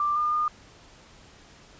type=tone with pitch steps; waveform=sine; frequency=1181 / 1208 / 1217 Hz; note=D6 / D6 / D#6; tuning=+9 / +48 / -39 cents; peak=-22 dBFS; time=0-0.48 s; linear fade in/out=2 ms; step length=160 ms; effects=pink hiss -52 dBFS RMS until 1.79 s + resampled to 16000 Hz